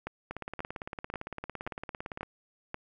two click trains, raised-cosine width 0.5 ms, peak -22 / -20 dBFS, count 35 / 6, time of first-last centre 0.31-2.231 / 0.07-2.744 s, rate 17.7 / 1.87 Hz, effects none

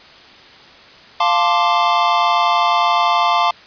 square chord, D minor seventh, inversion first, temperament equal, 698.5 / 880 / 1046.5 / 1174.7 Hz, F5 / A5 / C6 / D6, 0 / 0 / 0 / 0 cents, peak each -19 dBFS, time 1.2-3.51 s, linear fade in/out 5 ms, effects white hiss -42 dBFS RMS until 3.66 s + resampled to 11025 Hz

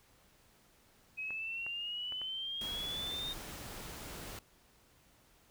sine exponential sweep, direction up, 2530 to 3701 Hz, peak -37 dBFS, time 1.17-3.34 s, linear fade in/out 20 ms
clicks, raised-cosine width 0.5 ms, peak -34 dBFS, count 4, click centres 1.306 / 1.665 / 2.123 / 2.216 s
pink noise, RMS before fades -46 dBFS, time 2.61-4.39 s, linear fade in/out 2 ms
effects pink hiss -66 dBFS RMS until 5.5 s

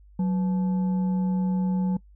sine tone with frequency modulation, 185 Hz, F#3, in tune, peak -21 dBFS, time 0.19-1.97 s, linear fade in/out 5 ms, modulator 681 Hz, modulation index 0.23, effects noise-tail reverb RT60 0.1 s tail -22 dB re dry + added 50 Hz sine -49 dBFS peak until 2.15 s

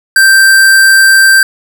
square tone, 1568 Hz, G6, in tune, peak -3 dBFS, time 0.16-1.43 s, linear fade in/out 2 ms, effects none

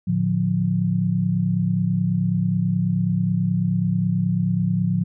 sine tone cluster, 112.5 / 148.5 / 177.8 Hz, A2 / D3 / F3, +39 / +20 / +31 cents, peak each -24 / -25 / -20 dBFS, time 0.07-5.04 s, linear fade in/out 10 ms, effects none

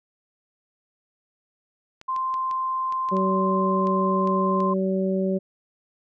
clicks, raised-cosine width 0.2 ms, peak -25 dBFS, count 10, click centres 2.014 / 2.163 / 2.341 / 2.512 / 2.924 / 3.088 / 3.168 / 3.871 / 4.274 / 4.604 s
sine tone, 1044 Hz, C6, 4 cents flat, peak -23 dBFS, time 2.08-4.74 s, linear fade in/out 10 ms
harmonic tone, 190 Hz, F#3, 46 cents sharp, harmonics 1 / 2 / 3, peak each -23 / -26 / -28 dBFS, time 3.11-5.39 s, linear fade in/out 20 ms
effects none

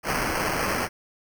blue noise with sample-and-hold, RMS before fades -26 dBFS, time 0.03-0.89 s, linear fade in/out 50 ms, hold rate 3675 Hz, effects none

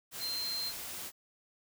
sine tone in noise, 4153 Hz, C8, 14 cents flat, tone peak -34 dBFS, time 0.19-0.73 s, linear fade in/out 50 ms, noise white, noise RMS -42 dBFS, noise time 0.11-1.12 s, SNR +5 dB, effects none

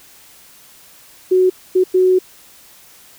sine tone bursts at uneven times, 370 Hz, F#4, in tune, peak -9 dBFS, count 3, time 1.31-1.5 / 1.75-1.84 / 1.94-2.19 s, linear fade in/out 10 ms, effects white hiss -45 dBFS RMS until 3.18 s

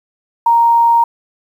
sine tone, 932.3 Hz, A#5, in tune, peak -7 dBFS, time 0.46-1.04 s, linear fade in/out 5 ms, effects 7-bit

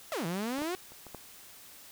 sawtooth exponential two-way sweep, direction down then up, 704 to 160 to 377.5 Hz, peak -28 dBFS, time 0.12-0.75 s, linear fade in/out 0 ms, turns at 0.26 s
clicks, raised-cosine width 1 ms, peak -31 / -28 / -37 / -33 / -27 dBFS, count 5, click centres 0.586 / 0.619 / 0.92 / 1.067 / 1.147 s
effects white hiss -52 dBFS RMS until 1.91 s

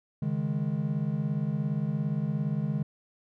triangle chord, C# suspended second, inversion none, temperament just, 138.59 / 155.92 / 207.9 Hz, C#3 / D#3 / G#3, 0 / +4 / +2 cents, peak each -30 / -28 / -30 dBFS, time 0.22-2.83 s, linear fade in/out 5 ms, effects none

